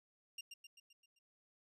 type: tone with echo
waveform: 25% pulse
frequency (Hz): 2794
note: F7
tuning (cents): 0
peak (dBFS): -40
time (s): 0.38-0.41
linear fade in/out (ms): 5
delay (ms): 130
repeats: 6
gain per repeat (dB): -5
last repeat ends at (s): 1.19
effects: resampled to 32000 Hz